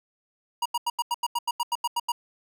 square tone bursts, 954 Hz, A#5, 40 cents sharp, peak -24 dBFS, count 13, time 0.62-2.12 s, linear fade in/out 5 ms, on 36 ms, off 86 ms, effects none

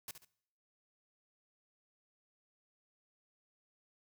white noise with echo, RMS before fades -44 dBFS, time 0.08-0.11 s, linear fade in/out 2 ms, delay 69 ms, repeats 2, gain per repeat -9 dB, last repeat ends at 0.248 s, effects noise-tail reverb RT60 0.7 s tail -22 dB re dry

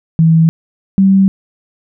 sine tone pair in turn, 162.5 / 193.31 Hz, E3 / G3, -24 / -24 cents, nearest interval minor third, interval 300 cents, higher second, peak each -5 dBFS, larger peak neither, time 0.19-0.49 / 0.98-1.28 s, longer neither, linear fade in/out 0 ms, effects none

